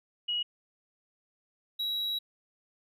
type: tone pair in turn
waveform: sine / triangle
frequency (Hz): 2904 / 3876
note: F#7 / B7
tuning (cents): -33 / -33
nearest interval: perfect fourth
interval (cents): 500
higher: second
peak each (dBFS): -28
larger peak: neither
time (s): 0.28-0.43 / 1.79-2.19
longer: second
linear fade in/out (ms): 10
effects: none